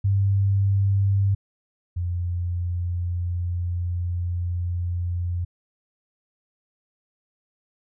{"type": "tone pair in turn", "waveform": "sine", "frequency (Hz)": [98.6, 87.84], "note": ["G2", "F2"], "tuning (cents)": [11, 11], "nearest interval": "major second", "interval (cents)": 200, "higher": "first", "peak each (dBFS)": [-17, -23], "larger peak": "first", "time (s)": [[0.04, 1.35], [1.96, 5.45]], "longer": "second", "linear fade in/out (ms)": 10, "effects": []}